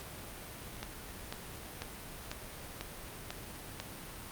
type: click train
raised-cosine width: 0.2 ms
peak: -21 dBFS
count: 7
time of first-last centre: 0.83-3.8 s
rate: 2.02 Hz
effects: pink hiss -46 dBFS RMS until 4.31 s + Opus 48 kbps